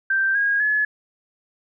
sine tone with pitch steps, 1568 / 1635.5 / 1706 Hz, G6 / G#6 / G#6, 0 / -27 / +46 cents, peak -17 dBFS, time 0.1-0.85 s, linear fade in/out 5 ms, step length 250 ms, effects none

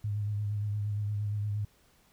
sine tone with vibrato, 103.83 Hz, G#2, in tune, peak -29 dBFS, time 0.04-1.65 s, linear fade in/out 5 ms, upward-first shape sine, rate 8.6 Hz, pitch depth 32 cents each way, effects pink hiss -65 dBFS RMS until 2.12 s

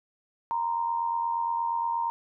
sine tone pair together, 932.3 / 1020.8 Hz, A#5 / C6, 0 / -43 cents, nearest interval major second, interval 157 cents, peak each -26 / -34 dBFS, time 0.51-2.1 s, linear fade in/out 0 ms, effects none

